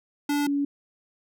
square / sine tone pair in turn, 289.7 / 283.7 Hz, D4 / C#4, -24 / +40 cents, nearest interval unison, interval 36 cents, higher first, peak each -23 / -22 dBFS, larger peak second, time 0.29-0.47 / 0.47-0.65 s, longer neither, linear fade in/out 5 ms, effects none

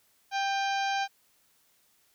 harmonic tone with a mistuned harmonic, 787 Hz, G5, 7 cents sharp, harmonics 1 / 2 / 3 / 4 / 5 / 6 / 7 / 8, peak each -28 / -34 / -38 / -40 / -42 / -44 / -45 / -46 dBFS, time 0.31-1.08 s, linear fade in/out 50 ms, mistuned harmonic 3, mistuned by +40 cents, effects white hiss -67 dBFS RMS until 2.14 s

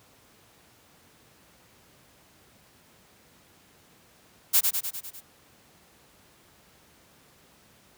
blue noise with echo, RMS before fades -19 dBFS, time 4.53-4.61 s, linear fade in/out 20 ms, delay 100 ms, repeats 6, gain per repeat -4 dB, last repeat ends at 5.21 s, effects pink hiss -58 dBFS RMS until 7.97 s + high-pass 80 Hz 12 dB/octave

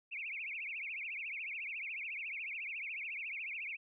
sine tone with vibrato, 2409 Hz, D7, 43 cents sharp, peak -39 dBFS, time 0.11-3.77 s, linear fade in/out 20 ms, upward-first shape triangle, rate 14 Hz, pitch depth 250 cents each way, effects none

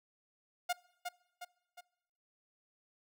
sawtooth tone with echo, 712 Hz, F5, 33 cents sharp, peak -27 dBFS, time 0.69-0.73 s, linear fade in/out 10 ms, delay 360 ms, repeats 3, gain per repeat -6 dB, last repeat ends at 1.81 s, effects noise-tail reverb RT60 1.0 s tail -24 dB re dry

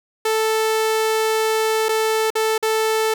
sawtooth tone with dropouts, 440 Hz, A4, in tune, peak -13 dBFS, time 0.25-3.14 s, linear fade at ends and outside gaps 5 ms, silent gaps 1.886-1.89 / 2.304-2.353 / 2.58-2.626 s, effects none

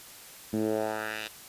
10% pulse tone with band-pass filter sweep, 108.4 Hz, A2, 25 cents flat, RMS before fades -31 dBFS, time 0.53-1.28 s, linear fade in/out 5 ms, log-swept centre 230 to 3400 Hz, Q 1.7, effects white hiss -48 dBFS RMS until 1.48 s + resampled to 32000 Hz

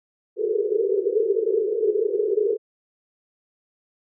white band-pass noise, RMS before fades -22 dBFS, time 0.36-2.58 s, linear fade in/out 50 ms, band 390 to 450 Hz, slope 96 dB/octave, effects none

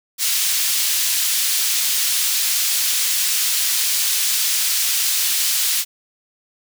pink high-pass noise, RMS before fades -19 dBFS, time 0.18-5.85 s, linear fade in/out 50 ms, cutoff 3700 Hz, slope 12 dB/octave, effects none

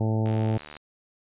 harmonic tone, 110 Hz, A2, in tune, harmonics 1 / 2 / 3 / 4 / 5 / 6 / 7 / 8, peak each -23 / -29 / -33 / -35 / -37 / -39 / -40 / -41 dBFS, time 0-0.58 s, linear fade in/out 10 ms
click train, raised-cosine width 0.3 ms, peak -25 dBFS, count 39, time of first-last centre 0.26-0.767 s, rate 74.9 Hz
effects resampled to 8000 Hz

